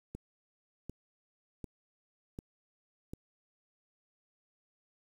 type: click train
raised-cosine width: 3 ms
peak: -28 dBFS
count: 5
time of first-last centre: 0.15-3.135 s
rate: 1.34 Hz
effects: 9-bit